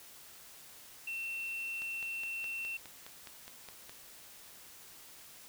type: tone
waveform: triangle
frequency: 2700 Hz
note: E7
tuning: 41 cents sharp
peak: -35 dBFS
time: 1.07-2.77 s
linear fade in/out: 5 ms
type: click train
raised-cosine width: 0.2 ms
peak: -30 dBFS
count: 11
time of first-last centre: 1.82-3.895 s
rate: 4.82 Hz
effects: white hiss -54 dBFS RMS until 5.48 s